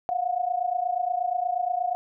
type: tone pair together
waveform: sine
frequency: 702 / 730.4 Hz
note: F5 / F#5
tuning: +9 / -23 cents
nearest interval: minor second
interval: 68 cents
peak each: -27 / -26 dBFS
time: 0.09-1.95 s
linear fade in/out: 0 ms
effects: none